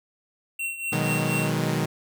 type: tone with tremolo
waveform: square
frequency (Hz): 2726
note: F7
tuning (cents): -43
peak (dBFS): -26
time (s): 0.59-1.5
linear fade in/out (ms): 5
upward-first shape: triangle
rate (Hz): 4.2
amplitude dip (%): 75
type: chord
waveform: sawtooth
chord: G# minor seventh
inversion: first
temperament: equal with one note detuned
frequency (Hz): 123.47 / 155.56 / 185 / 205.9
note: B2 / D#3 / F#3 / G#3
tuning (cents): 0 / 0 / 0 / -15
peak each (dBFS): -25 / -22 / -27 / -27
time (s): 0.92-1.86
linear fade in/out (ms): 10
effects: none